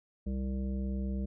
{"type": "harmonic tone", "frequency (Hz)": 65.41, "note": "C2", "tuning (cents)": 0, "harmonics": [1, 3, 5, 7, 9], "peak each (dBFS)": [-33, -35, -47, -49, -51], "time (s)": [0.26, 1.26], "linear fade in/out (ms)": 10, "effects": []}